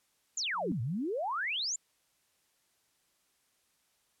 sine exponential two-way sweep, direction down then up, 7459 to 106.4 to 7459 Hz, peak -31 dBFS, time 0.37-1.76 s, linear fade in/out 5 ms, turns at 0.81 s
sine tone with exponential growth, 180.3 Hz, F#3, 45 cents flat, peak -28 dBFS, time 0.53-0.72 s, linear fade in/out 2 ms, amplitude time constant 40 ms
effects white hiss -73 dBFS RMS until 4.2 s + low-pass 12000 Hz 12 dB/octave

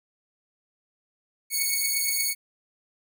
5% pulse beating tone pair, 2217 / 2225.5 Hz, C#7 / C#7, 0 / +6 cents, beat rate 8.5 Hz, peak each -15 / -19 dBFS, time 1.5-2.35 s, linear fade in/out 50 ms, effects none

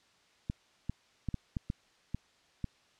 clicks, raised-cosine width 5 ms, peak -21 dBFS, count 8, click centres 0.499 / 0.896 / 1.287 / 1.343 / 1.568 / 1.701 / 2.146 / 2.643 s, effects white hiss -66 dBFS RMS until 2.99 s + low-pass 5000 Hz 12 dB/octave

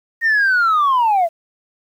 sine linear sweep, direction down, 1864.7 to 643 Hz, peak -10 dBFS, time 0.21-1.29 s, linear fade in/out 50 ms, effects tanh soft clip ceiling -10 dBFS + 8-bit

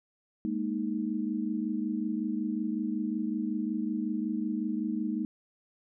sine chord, Ab suspended second, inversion none, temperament equal, 207.7 / 233.1 / 311.1 Hz, Ab3 / Bb3 / Eb4, 0 / 0 / 0 cents, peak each -33 dBFS, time 0.45-5.25 s, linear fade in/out 0 ms, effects none

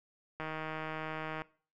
click train, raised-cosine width 0.5 ms, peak -24 dBFS, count 161, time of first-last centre 0.4-1.419 s, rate 157 Hz, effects noise-tail reverb RT60 0.4 s tail -20 dB re dry

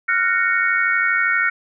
sine chord, Gb major seventh, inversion third, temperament just, 1387.5 / 1480 / 1850 / 2220 Hz, F6 / Gb6 / Bb6 / Db7, -12 / 0 / -14 / +2 cents, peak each -21 dBFS, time 0.08-1.5 s, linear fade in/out 10 ms, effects none

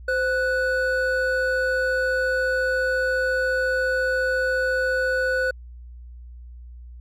triangle tone pair together, 518.1 / 1480 Hz, C5 / F#6, -17 / 0 cents, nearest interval octave + tritone, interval 1817 cents, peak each -21 dBFS, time 0.08-5.51 s, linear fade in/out 5 ms, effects added 60 Hz sine -38 dBFS peak until 7 s

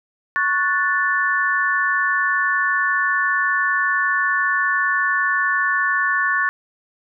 sine chord, F# minor, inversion second, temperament equal with one note detuned, 1108.7 / 1474 / 1760 Hz, C#6 / F#6 / A6, 0 / -7 / 0 cents, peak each -22 / -22 / -19 dBFS, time 0.36-6.49 s, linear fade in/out 0 ms, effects none

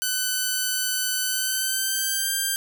5% pulse tone with pitch glide, 1505 to 1583.5 Hz, F#6 to G6, +29 to +17 cents, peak -12 dBFS, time 0.02-2.56 s, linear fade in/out 0 ms, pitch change +88 cents, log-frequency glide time 1.23-2.32 s, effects none

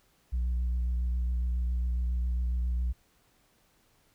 sine tone with vibrato, 60.9 Hz, B1, 24 cents flat, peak -24 dBFS, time 0.32-2.93 s, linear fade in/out 20 ms, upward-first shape sine, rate 7.3 Hz, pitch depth 25 cents each way, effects tanh soft clip ceiling -25 dBFS + pink hiss -67 dBFS RMS until 4.14 s

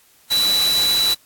sine tone in noise, 3951 Hz, B7, in tune, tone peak -15 dBFS, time 0.3-1.15 s, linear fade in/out 20 ms, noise white, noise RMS -24 dBFS, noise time 0.3-1.15 s, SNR +6 dB, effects white hiss -54 dBFS RMS until 1.25 s + AAC 64 kbps

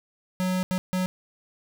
square tone bursts at uneven times, 184.4 Hz, F#3, 6 cents flat, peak -24 dBFS, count 3, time 0.4-0.63 / 0.71-0.78 / 0.93-1.06 s, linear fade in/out 0 ms, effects none

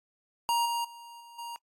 square tone with level steps, 940 Hz, A#5, 14 cents sharp, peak -25 / -29 / -46 / -49 / -38 dBFS, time 0.49-1.56 s, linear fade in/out 0 ms, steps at 0.65 / 0.84 / 1.2 / 1.38 s, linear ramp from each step 10 ms, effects noise-tail reverb RT60 0.1 s tail -25 dB re dry + AAC 64 kbps

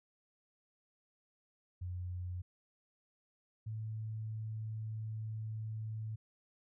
sine tone pair in turn, 90 / 109.59 Hz, F#2 / A2, -47 / -6 cents, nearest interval minor third, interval 341 cents, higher second, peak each -38 / -38 dBFS, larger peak neither, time 1.81-2.42 / 3.66-6.16 s, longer second, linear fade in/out 10 ms, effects none

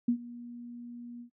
sine tone with ADSR envelope, 239.5 Hz, A#3, 47 cents sharp, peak -21 dBFS, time 0.08-1.3 s, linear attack 6 ms, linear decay 84 ms, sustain -20 dB, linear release 94 ms, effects noise-tail reverb RT60 0.1 s tail -22 dB re dry

